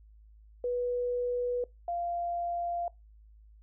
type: tone pair in turn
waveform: sine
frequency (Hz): 490 / 693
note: B4 / F5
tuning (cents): -14 / -14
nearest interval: tritone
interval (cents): 600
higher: second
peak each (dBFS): -28 / -30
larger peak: first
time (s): 0.64-1.64 / 1.88-2.88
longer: neither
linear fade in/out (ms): 2
effects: noise-tail reverb RT60 0.2 s tail -22 dB re dry + added 53 Hz sine -53 dBFS peak until 3.62 s